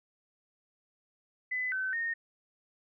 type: tone with pitch steps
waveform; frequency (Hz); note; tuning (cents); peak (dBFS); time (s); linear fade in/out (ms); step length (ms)
sine; 2008 / 1527 / 1845; B6 / G6 / A#6; +28 / -46 / -18; -30; 1.51-2.14; 10; 210
effects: none